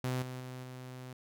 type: tone with level steps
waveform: sawtooth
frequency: 127.5 Hz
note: C3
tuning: 44 cents flat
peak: -28 / -36 / -38 / -40 dBFS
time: 0.04-1.13 s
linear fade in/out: 2 ms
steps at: 0.22 / 0.4 / 0.63 s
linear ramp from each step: 5 ms
effects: none